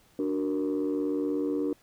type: chord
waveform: sine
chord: D augmented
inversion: none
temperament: equal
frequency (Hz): 293.7 / 370 / 466.2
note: D4 / F#4 / A#4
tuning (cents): 0 / 0 / 0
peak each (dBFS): -27 / -31 / -31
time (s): 0.19-1.73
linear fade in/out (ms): 2
effects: tanh soft clip ceiling -21 dBFS + pink hiss -62 dBFS RMS until 1.82 s